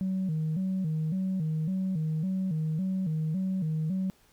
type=tone with vibrato; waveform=sine; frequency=172.1 Hz; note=F3; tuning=25 cents flat; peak=-25 dBFS; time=0.01-4.1 s; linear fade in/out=0 ms; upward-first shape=square; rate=1.8 Hz; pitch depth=160 cents each way; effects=tanh soft clip ceiling -24 dBFS + pink hiss -63 dBFS RMS until 4.32 s